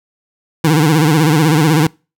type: tone with vibrato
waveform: 25% pulse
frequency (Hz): 154.8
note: D#3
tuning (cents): -9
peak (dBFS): -5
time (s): 0.64-1.87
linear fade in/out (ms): 5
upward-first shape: sine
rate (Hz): 16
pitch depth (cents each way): 120
effects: noise-tail reverb RT60 0.3 s tail -25 dB re dry